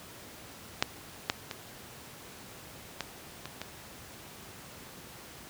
clicks, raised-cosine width 0.2 ms, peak -6 / -8 / -18 / -15 / -22 / -19 dBFS, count 6, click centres 0.825 / 1.299 / 1.512 / 3.007 / 3.456 / 3.616 s, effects pink hiss -48 dBFS RMS until 5.49 s + high-pass 80 Hz 12 dB/octave

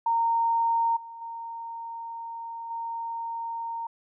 sine tone with level steps, 922 Hz, A#5, 19 cents flat, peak -21 / -39 / -34 / -30 dBFS, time 0.06-3.87 s, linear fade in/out 5 ms, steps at 0.96 / 1.21 / 2.7 s, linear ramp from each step 10 ms, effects none

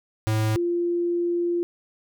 square / sine tone pair in turn, 109.1 / 346.4 Hz, A2 / F4, -14 / -14 cents, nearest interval octave + minor sixth, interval 2000 cents, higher second, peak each -21 dBFS, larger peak neither, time 0.27-0.56 / 0.56-1.63 s, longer second, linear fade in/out 0 ms, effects none

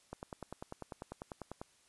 click train, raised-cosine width 1 ms, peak -28 dBFS, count 16, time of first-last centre 0.13-1.615 s, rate 10.1 Hz, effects white hiss -68 dBFS RMS until 1.88 s + resampled to 24000 Hz

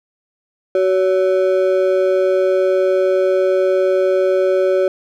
triangle ring-modulated tone, 469.5 Hz, A#4, 12 cents sharp, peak -7 dBFS, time 0.75-4.88 s, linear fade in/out 2 ms, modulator 94.4 Hz, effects none

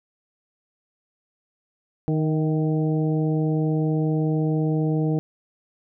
harmonic tone with a mistuned harmonic, 155.56 Hz, D#3, in tune, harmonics 1 / 2 / 3 / 4 / 5, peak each -21 / -25 / -29 / -36 / -38 dBFS, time 2.08-5.19 s, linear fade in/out 0 ms, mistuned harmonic 4, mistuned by +39 cents, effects none

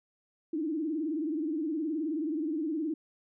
sine tone with vibrato, 311.1 Hz, D#4, in tune, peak -29 dBFS, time 0.53-2.94 s, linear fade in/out 5 ms, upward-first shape sine, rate 19 Hz, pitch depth 130 cents each way, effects none

